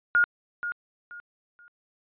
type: tone with echo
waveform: sine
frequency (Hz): 1427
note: F6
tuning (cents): +37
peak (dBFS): -17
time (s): 0.15-0.24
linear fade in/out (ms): 0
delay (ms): 480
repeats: 3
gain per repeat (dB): -11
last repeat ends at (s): 1.68
effects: resampled to 8000 Hz